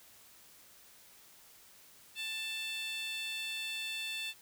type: tone with high-pass filter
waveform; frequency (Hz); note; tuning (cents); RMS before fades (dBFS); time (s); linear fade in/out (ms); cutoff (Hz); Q
15% pulse; 884; A5; +8; -39; 2.15-4.34; 50; 3000; 3
effects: white hiss -59 dBFS RMS until 4.41 s